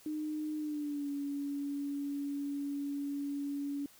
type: tone with pitch glide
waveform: sine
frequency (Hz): 305.7 to 283.6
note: D#4 to C#4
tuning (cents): -30 to +40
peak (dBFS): -34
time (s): 0.06-3.86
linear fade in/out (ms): 2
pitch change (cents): -130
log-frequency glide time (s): 0.57-1.09
effects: white hiss -60 dBFS RMS until 3.99 s